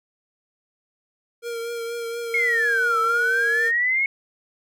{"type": "tone with vibrato", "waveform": "square", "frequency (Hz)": 466.2, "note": "A#4", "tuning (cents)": 0, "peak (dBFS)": -28, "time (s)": [1.42, 3.72], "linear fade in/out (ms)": 50, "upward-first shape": "triangle", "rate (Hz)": 4.2, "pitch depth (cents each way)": 27}
{"type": "exponential two-way sweep", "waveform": "sine", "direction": "down then up", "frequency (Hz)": [2200, 1304, 2200], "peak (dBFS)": -18, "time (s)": [2.34, 4.06], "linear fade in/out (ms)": 2, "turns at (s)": 2.99}
{"effects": []}